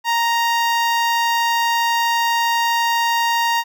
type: tone with notch filter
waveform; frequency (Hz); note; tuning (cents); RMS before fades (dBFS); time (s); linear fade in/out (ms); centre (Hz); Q
sawtooth; 932.3; A#5; 0; -18; 0.04-3.64; 50; 9500; 1.2
effects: none